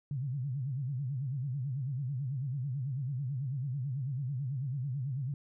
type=tone with vibrato; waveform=sine; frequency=133.5 Hz; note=C3; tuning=35 cents sharp; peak=-32 dBFS; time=0.11-5.34 s; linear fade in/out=2 ms; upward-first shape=sine; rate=9.1 Hz; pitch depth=170 cents each way; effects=none